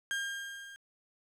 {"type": "tone with level ramp", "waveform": "35% pulse", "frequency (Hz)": 1607, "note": "G6", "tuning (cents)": 43, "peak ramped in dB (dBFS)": [-29, -46], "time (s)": [0.11, 0.76], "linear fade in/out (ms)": 0, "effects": ["low-pass 11000 Hz 12 dB/octave", "11-bit"]}